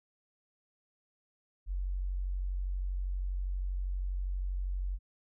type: tone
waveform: sine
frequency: 46.25 Hz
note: F#1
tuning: in tune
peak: -31 dBFS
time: 1.66-4.99 s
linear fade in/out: 50 ms
effects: none